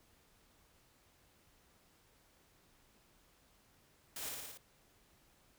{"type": "noise with echo", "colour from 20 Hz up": "white", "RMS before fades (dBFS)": -44, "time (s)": [4.16, 4.29], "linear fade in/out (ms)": 2, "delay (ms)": 57, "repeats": 5, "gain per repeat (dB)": -2, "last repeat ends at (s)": 4.575, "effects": ["pink hiss -69 dBFS RMS until 5.58 s"]}